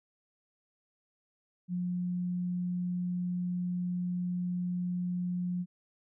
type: tone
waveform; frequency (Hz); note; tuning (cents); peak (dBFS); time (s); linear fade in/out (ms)
sine; 178.5; F3; +38; -30; 1.68-5.66; 50
effects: none